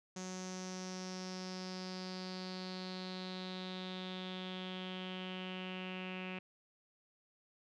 sawtooth tone with low-pass filter sweep, 185 Hz, F#3, in tune, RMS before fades -44 dBFS, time 0.16-6.39 s, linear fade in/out 5 ms, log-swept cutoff 6400 to 2600 Hz, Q 6.2, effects none

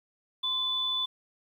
sine tone pair together, 1039 / 3488 Hz, C6 / A7, -12 / -16 cents, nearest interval octave + major sixth, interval 2096 cents, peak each -38 / -27 dBFS, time 0.43-1.06 s, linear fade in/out 10 ms, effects 10-bit

